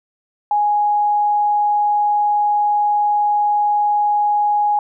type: tone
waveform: sine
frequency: 830.6 Hz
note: G#5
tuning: in tune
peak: -13 dBFS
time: 0.51-4.79 s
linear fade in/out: 2 ms
effects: none